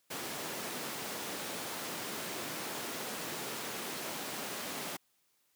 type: high-pass noise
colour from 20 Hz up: pink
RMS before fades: -40 dBFS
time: 0.1-4.97 s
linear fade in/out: 10 ms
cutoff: 220 Hz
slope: 12 dB/octave
effects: white hiss -74 dBFS RMS until 5.55 s + high-pass 100 Hz 12 dB/octave